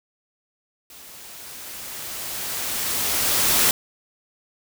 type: noise with level ramp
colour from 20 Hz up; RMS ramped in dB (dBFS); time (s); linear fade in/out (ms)
white; -44 to -17; 0.9-3.71; 2
effects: none